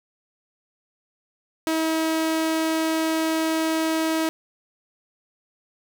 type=tone; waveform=sawtooth; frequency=320.7 Hz; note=E4; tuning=48 cents flat; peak=-17 dBFS; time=1.67-4.29 s; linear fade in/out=0 ms; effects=9-bit